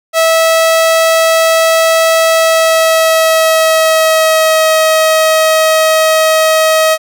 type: tone with pitch glide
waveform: sawtooth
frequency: 651 to 634.7 Hz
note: E5 to D#5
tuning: -22 to +34 cents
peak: -3 dBFS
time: 0.13-6.98 s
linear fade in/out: 50 ms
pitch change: -44 cents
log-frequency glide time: 2.31-4.73 s
effects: none